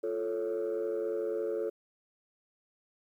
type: chord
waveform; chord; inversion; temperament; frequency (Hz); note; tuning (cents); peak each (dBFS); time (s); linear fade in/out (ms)
sine; F augmented; none; equal; 349.2 / 440 / 554.4; F4 / A4 / C#5; 0 / 0 / 0; -35 / -31 / -35; 0.03-1.7; 10
effects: tanh soft clip ceiling -26 dBFS + 11-bit